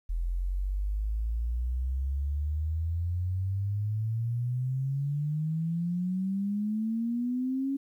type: exponential sweep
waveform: sine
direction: up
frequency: 41.34 to 277.2 Hz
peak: -27 dBFS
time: 0.09-7.77 s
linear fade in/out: 10 ms
effects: 11-bit